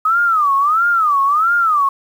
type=tone with vibrato; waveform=sine; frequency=1244.5 Hz; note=D#6; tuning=in tune; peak=-11 dBFS; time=0.05-1.89 s; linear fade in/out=5 ms; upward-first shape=sine; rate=1.5 Hz; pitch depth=220 cents each way; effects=7-bit